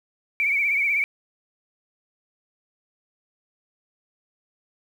sine tone with vibrato, 2276 Hz, C#7, 45 cents sharp, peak -19 dBFS, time 0.4-1.04 s, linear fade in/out 0 ms, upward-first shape triangle, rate 16 Hz, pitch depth 85 cents each way, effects 8-bit

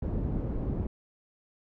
pink low-pass noise, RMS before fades -31 dBFS, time 0.02-0.87 s, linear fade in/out 5 ms, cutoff 350 Hz, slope 12 dB/octave, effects none

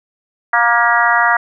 harmonic tone with a mistuned harmonic, 235.6 Hz, A#3, 19 cents sharp, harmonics 3 / 4 / 5 / 6 / 7 / 8, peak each -17 / -17 / -17 / -17 / -17 / -17 dBFS, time 0.53-1.37 s, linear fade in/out 5 ms, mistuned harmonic 8, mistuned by +31 cents, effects none

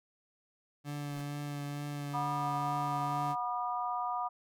30% pulse tone with vibrato, 144.7 Hz, D3, 25 cents flat, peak -34 dBFS, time 0.84-3.36 s, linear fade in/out 50 ms, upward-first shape triangle, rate 2.2 Hz, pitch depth 17 cents each way
pink noise with exponential growth, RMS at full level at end -49 dBFS, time 0.98-1.21 s, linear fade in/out 0 ms, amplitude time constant 48 ms
harmonic tone, 243.2 Hz, B3, 26 cents flat, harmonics 3 / 4 / 5, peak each -36 / -36 / -37 dBFS, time 2.13-4.29 s, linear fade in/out 20 ms
effects none

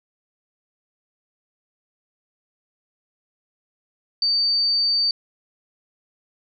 sine tone, 4600 Hz, D8, 37 cents flat, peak -17 dBFS, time 4.22-5.11 s, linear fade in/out 2 ms, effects none

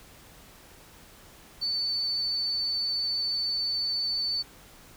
sine tone, 4507 Hz, C#8, 28 cents sharp, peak -26 dBFS, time 1.61-4.43 s, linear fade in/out 20 ms, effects pink hiss -52 dBFS RMS until 4.96 s

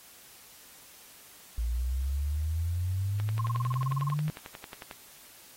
sine exponential sweep, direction up, 56.3 to 155.56 Hz, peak -27 dBFS, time 1.58-4.3 s, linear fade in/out 0 ms
click train, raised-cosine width 0.3 ms, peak -25 dBFS, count 20, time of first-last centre 3.2-4.912 s, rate 11.1 Hz
sine tone bursts, 1065 Hz, C6, 30 cents sharp, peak -30 dBFS, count 15, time 3.39-4.14 s, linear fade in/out 5 ms, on 22 ms, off 30 ms
effects white hiss -53 dBFS RMS until 5.56 s + AAC 48 kbps

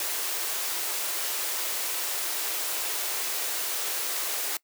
white high-pass noise, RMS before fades -30 dBFS, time 0-4.57 s, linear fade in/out 2 ms, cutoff 320 Hz, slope 48 dB/octave, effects noise-tail reverb RT60 0.1 s tail -22 dB re dry

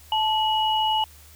sine tone pair together, 872 / 2918 Hz, A5 / F#7, -16 / -25 cents, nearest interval octave + major sixth, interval 2091 cents, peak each -21 / -24 dBFS, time 0.12-1.04 s, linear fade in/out 2 ms, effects added 75 Hz sine -49 dBFS peak until 1.35 s + white hiss -51 dBFS RMS until 1.35 s

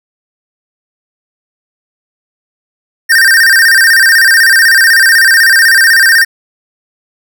square tone with vibrato, 1697 Hz, G#6, 37 cents sharp, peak -4 dBFS, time 3.09-6.25 s, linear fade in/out 20 ms, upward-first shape square, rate 16 Hz, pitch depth 130 cents each way, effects none

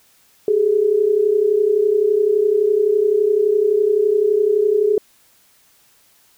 sine tone pair together, 393.6 / 425.4 Hz, G4 / G#4, +7 / +42 cents, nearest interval minor second, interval 135 cents, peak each -18 / -14 dBFS, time 0.48-4.98 s, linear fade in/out 2 ms, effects white hiss -55 dBFS RMS until 6.37 s

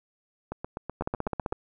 two click trains, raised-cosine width 1 ms, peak -19 / -15 dBFS, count 9 / 9, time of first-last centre 0.52-1.524 / 1.01-1.526 s, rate 7.97 / 15.5 Hz, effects none

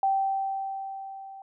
sine tone with level ramp, 778 Hz, G5, 13 cents flat, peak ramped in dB -20 to -41 dBFS, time 0.03-1.42 s, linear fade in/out 2 ms, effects none

